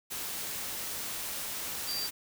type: tone in noise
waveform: sine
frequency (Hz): 4696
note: D8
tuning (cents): -1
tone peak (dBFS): -33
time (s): 1.87-2.08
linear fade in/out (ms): 20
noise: white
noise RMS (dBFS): -37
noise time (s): 0.1-2.11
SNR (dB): +1
effects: none